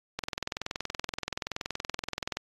click train, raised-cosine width 0.2 ms, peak -14 dBFS, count 47, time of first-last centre 0.19-2.37 s, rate 21.1 Hz, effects AAC 32 kbps

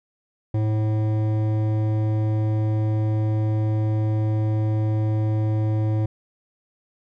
triangle tone with hard clipping, 108.2 Hz, A2, 29 cents flat, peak -21 dBFS, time 0.54-6.06 s, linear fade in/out 5 ms, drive 16 dB, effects none

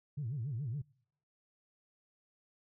sine tone with vibrato, 128.2 Hz, C3, 35 cents flat, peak -34 dBFS, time 0.17-0.82 s, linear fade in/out 10 ms, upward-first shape sine, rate 7.1 Hz, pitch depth 280 cents each way, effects noise-tail reverb RT60 0.7 s tail -26 dB re dry + tanh soft clip ceiling -31 dBFS

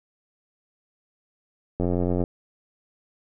click train, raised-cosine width 2 ms, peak -12 dBFS, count 40, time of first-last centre 1.8-2.239 s, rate 88.9 Hz, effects none

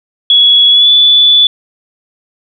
sine tone with pitch glide, 3367 to 3464 Hz, G#7 to A7, +23 to -28 cents, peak -3 dBFS, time 0.3-1.47 s, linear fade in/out 2 ms, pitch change +49 cents, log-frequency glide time 0.7-0.9 s, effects none

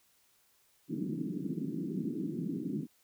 pink band-pass noise, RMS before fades -36 dBFS, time 0.88-2.87 s, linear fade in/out 50 ms, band 160 to 340 Hz, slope 48 dB/octave, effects white hiss -69 dBFS RMS until 3.03 s

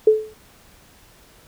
sine tone with exponential decay, 433.2 Hz, A4, 27 cents flat, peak -6 dBFS, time 0.07-0.34 s, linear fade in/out 5 ms, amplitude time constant 58 ms, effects pink hiss -51 dBFS RMS until 1.47 s

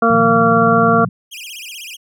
harmonic tone, 229.7 Hz, A#3, 25 cents flat, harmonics 1 / 2 / 3 / 5 / 6, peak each -16 / -16 / -16 / -16 / -16 dBFS, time 0.02-1.05 s, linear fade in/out 5 ms
sine chord, Bb suspended fourth, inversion none, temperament equal with one note detuned, 117.28 / 155.56 / 174.61 Hz, Bb2 / Eb3 / F3, +11 / 0 / 0 cents, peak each -24 / -25 / -21 dBFS, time 0.1-1.09 s, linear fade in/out 5 ms
sawtooth tone with vibrato, 2800 Hz, F7, 4 cents sharp, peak -26 dBFS, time 1.31-1.97 s, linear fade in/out 20 ms, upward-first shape sine, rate 16 Hz, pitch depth 280 cents each way
effects none

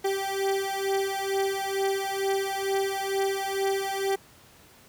30% pulse beating tone pair, 389.4 / 391.6 Hz, G4 / G4, -12 / -2 cents, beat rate 2.2 Hz, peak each -26 dBFS, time 0.04-4.16 s, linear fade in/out 10 ms, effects pink hiss -54 dBFS RMS until 4.88 s + high-pass 60 Hz 12 dB/octave

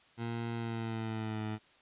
20% pulse tone with pitch glide, 116.54 to 108.11 Hz, A#2 to A2, 0 to -30 cents, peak -30 dBFS, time 0.17-1.59 s, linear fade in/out 50 ms, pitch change -130 cents, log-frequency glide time 0.54-1.43 s, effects white hiss -63 dBFS RMS until 1.81 s + resampled to 8000 Hz

